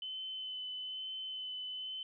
sine tone with vibrato, 3037 Hz, F#7, 44 cents sharp, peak -39 dBFS, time 0.02-2.03 s, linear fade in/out 2 ms, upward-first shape sine, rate 1.1 Hz, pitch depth 13 cents each way, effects none

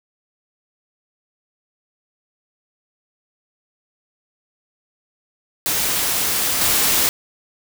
white noise with level steps, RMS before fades -20 / -17 dBFS, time 5.66-7.09 s, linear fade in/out 0 ms, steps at 6.61 s, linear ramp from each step 2 ms, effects none

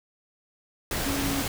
sine tone in noise, 277.2 Hz, C#4, in tune, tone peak -29 dBFS, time 1.06-1.42 s, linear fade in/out 2 ms, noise pink, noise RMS -29 dBFS, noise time 0.91-1.48 s, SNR -3 dB, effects none

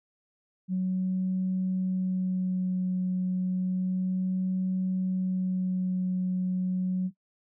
sine tone with vibrato, 185 Hz, F#3, in tune, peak -24 dBFS, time 0.68-7.11 s, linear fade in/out 50 ms, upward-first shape sine, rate 0.31 Hz, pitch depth 12 cents each way, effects noise-tail reverb RT60 0.1 s tail -18 dB re dry + tanh soft clip ceiling -20 dBFS

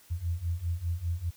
sine beating tone pair, 82.7 / 87.7 Hz, E2 / F2, +6 / +8 cents, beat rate 5 Hz, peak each -33 / -31 dBFS, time 0.1-1.31 s, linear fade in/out 20 ms, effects white hiss -58 dBFS RMS until 1.36 s

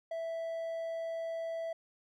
triangle tone, 659 Hz, E5, 1 cent flat, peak -33 dBFS, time 0.11-1.73 s, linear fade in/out 5 ms, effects none

